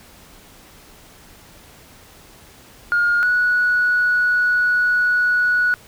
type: tone pair in turn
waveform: sine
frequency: 1422 / 1467.1 Hz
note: F6 / F#6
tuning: +31 / -15 cents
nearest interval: minor second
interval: 54 cents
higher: second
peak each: -13 dBFS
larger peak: neither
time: 2.92-3.23 / 3.23-5.74 s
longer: second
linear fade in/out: 0 ms
effects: tanh soft clip ceiling -10 dBFS + pink hiss -46 dBFS RMS until 5.87 s